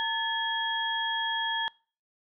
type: tone cluster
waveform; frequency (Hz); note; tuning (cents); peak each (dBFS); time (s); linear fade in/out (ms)
sine; 910 / 1731 / 3284; A#5 / A6 / G#7; -42 / -29 / -20; -31; 0-1.68; 0
effects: noise-tail reverb RT60 0.4 s tail -25 dB re dry